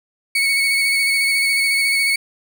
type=tone with vibrato; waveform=35% pulse; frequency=2217 Hz; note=C#7; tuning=in tune; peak=-13 dBFS; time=0.35-2.16 s; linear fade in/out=5 ms; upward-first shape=square; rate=14 Hz; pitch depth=15 cents each way; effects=none